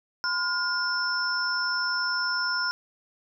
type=tone cluster; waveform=sine; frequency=1021 / 1425 / 5330 Hz; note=C6 / F6 / E8; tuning=-43 / +34 / +18 cents; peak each=-32 / -27 / -29 dBFS; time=0.24-2.71 s; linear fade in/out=0 ms; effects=none